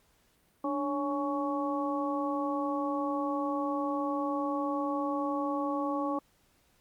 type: harmonic tone with a mistuned harmonic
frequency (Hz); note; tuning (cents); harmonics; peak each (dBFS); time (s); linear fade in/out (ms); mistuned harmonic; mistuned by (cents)
279.3; C#4; +13; 1 / 2 / 3 / 4; -32 / -35 / -37 / -35; 0.64-6.19; 5; 1; +80
effects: pink hiss -68 dBFS RMS until 6.8 s + Opus 48 kbps